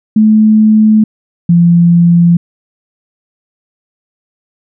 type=tone pair in turn; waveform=sine; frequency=216.1 / 171.52 Hz; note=A3 / F3; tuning=-31 / -31 cents; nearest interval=major third; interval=400 cents; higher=first; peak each=-3 / -3 dBFS; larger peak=neither; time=0.16-1.04 / 1.49-2.37 s; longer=neither; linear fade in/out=5 ms; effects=none